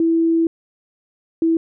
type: tone pair in turn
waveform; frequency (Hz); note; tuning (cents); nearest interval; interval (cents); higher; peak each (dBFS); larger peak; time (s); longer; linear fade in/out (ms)
sine; 329.6 / 327.9; E4 / E4; 0 / -9; unison; 9; first; -13; neither; 0-0.47 / 1.42-1.57; first; 2
effects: none